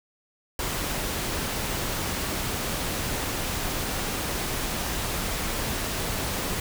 pink noise, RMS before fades -29 dBFS, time 0.59-6.6 s, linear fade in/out 2 ms, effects none

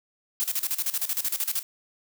blue noise with tremolo, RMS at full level -26 dBFS, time 0.4-1.63 s, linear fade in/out 0 ms, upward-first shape square, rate 13 Hz, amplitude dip 80%, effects none

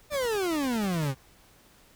40% pulse exponential sweep, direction down, 610 to 127.4 Hz, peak -25 dBFS, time 0.1-1.15 s, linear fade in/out 50 ms
pink noise with tremolo, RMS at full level -43 dBFS, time 0.12-1.09 s, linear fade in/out 0 ms, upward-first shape sine, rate 10 Hz, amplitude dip 70%
effects pink hiss -58 dBFS RMS until 1.95 s

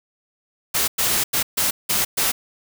white noise bursts at uneven times, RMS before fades -20 dBFS, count 6, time 0.74-0.88 / 0.98-1.24 / 1.33-1.43 / 1.57-1.71 / 1.89-2.05 / 2.17-2.32 s, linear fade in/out 10 ms, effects none

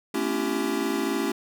square tone cluster, 222 / 259.8 / 283.3 / 336.8 / 390.6 Hz, A3 / C4 / C#4 / E4 / G4, +16 / -12 / +38 / +37 / -6 cents, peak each -33 / -35 / -30 / -31 / -31 dBFS, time 0.14-1.32 s, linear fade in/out 5 ms, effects none

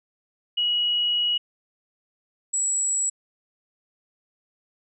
sine tone pair in turn, 2910 / 7769 Hz, F#7 / B8, -29 / -29 cents, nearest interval octave + perfect fourth, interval 1700 cents, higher second, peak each -20 / -21 dBFS, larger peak first, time 0.57-1.38 / 2.53-3.1 s, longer first, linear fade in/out 10 ms, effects none

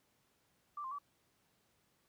sine tone with pitch steps, 1174 / 1050 / 1149 Hz, D6 / C6 / D6, -1 / +6 / -38 cents, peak -40 dBFS, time 0.77-0.986 s, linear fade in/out 5 ms, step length 72 ms, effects pink hiss -75 dBFS RMS until 2.08 s + high-pass 80 Hz 12 dB/octave

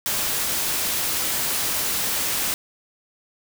white noise, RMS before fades -24 dBFS, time 0.06-2.54 s, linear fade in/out 0 ms, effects none

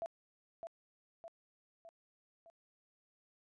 sine tone with echo, 668 Hz, E5, 23 cents sharp, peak -37 dBFS, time 0.02-0.06 s, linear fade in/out 0 ms, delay 610 ms, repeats 4, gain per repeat -5 dB, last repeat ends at 2.5 s, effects resampled to 22050 Hz

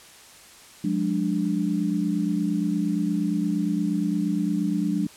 sine chord, D diminished, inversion first, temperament equal with one note detuned, 179.11 / 207.7 / 293.7 Hz, F3 / Ab3 / D4, +44 / 0 / 0 cents, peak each -26 dBFS, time 0.84-5.07 s, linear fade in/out 5 ms, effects white hiss -48 dBFS RMS until 5.16 s + low-pass 10000 Hz 12 dB/octave

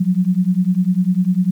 sine beating tone pair, 178 / 188 Hz, F3 / F#3, +33 / +28 cents, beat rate 10 Hz, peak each -16 dBFS, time 0-1.51 s, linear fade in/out 10 ms, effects 8-bit

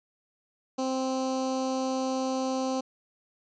15% pulse tone with notch filter, 261.6 Hz, C4, in tune, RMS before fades -29 dBFS, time 0.78-2.81 s, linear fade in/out 10 ms, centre 2000 Hz, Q 0.54, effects resampled to 16000 Hz

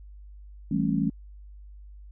sine chord, A dominant seventh, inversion second, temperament just, 165 / 198 / 220 / 275 Hz, E3 / G3 / A3 / C#4, +2 / +18 / 0 / -14 cents, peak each -28 dBFS, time 0.71-1.1 s, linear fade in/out 5 ms, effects added 50 Hz sine -43 dBFS peak until 2.11 s

